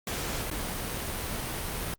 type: noise with dropouts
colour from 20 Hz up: pink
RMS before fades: -33 dBFS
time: 0.07-1.94 s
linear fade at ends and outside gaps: 2 ms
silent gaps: 0.502-0.512 s
effects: Opus 48 kbps